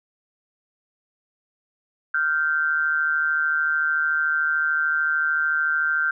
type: tone pair together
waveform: sine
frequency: 1396.9 / 1550.4 Hz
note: F6 / G6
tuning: 0 / -20 cents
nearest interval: major second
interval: 180 cents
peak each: -22 dBFS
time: 2.14-6.11 s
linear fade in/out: 5 ms
effects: none